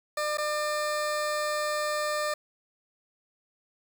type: tone with dropouts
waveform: 20% pulse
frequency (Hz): 600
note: D5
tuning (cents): +37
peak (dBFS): -22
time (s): 0.17-2.34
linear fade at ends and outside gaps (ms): 5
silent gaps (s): 0.373-0.382
effects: 8-bit